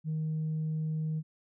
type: tone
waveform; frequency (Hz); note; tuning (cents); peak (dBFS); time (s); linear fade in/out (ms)
sine; 156.6; D#3; +11; -28; 0.04-1.23; 50
effects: tanh soft clip ceiling -27 dBFS